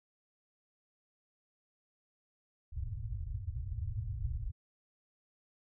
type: low-pass noise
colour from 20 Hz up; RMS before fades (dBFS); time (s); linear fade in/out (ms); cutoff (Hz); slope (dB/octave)
white; -38; 2.72-4.52; 20; 120; 96
effects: none